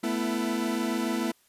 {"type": "chord", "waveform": "40% pulse", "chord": "A suspended second", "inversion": "none", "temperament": "equal with one note detuned", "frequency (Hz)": [220, 246.9, 332.5], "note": ["A3", "B3", "E4"], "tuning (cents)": [0, 0, 15], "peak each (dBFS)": -30, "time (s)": [0.03, 1.32], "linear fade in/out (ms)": 10, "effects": ["white hiss -64 dBFS RMS until 1.48 s", "resampled to 32000 Hz"]}